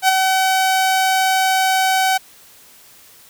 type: tone with ADSR envelope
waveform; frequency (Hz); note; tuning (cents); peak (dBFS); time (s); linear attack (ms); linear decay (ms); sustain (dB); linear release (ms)
sawtooth; 759; F#5; +44; -5; 0.02-2.18; 64; 16; -5; 13
effects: white hiss -46 dBFS RMS until 3.29 s